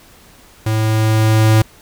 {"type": "tone with level ramp", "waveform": "square", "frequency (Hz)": 109.6, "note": "A2", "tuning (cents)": -6, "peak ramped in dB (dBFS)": [-15, -8], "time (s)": [0.66, 1.62], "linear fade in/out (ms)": 5, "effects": ["pink hiss -45 dBFS RMS until 1.81 s"]}